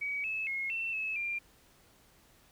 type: tone with pitch steps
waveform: sine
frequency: 2267 / 2600 / 2161 / 2688 / 2593 / 2387 Hz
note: C#7 / E7 / C#7 / E7 / E7 / D7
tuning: +38 / -24 / -45 / +33 / -29 / +28 cents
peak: -32 dBFS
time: 0.01-1.39 s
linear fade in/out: 10 ms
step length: 230 ms
effects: pink hiss -63 dBFS RMS until 2.51 s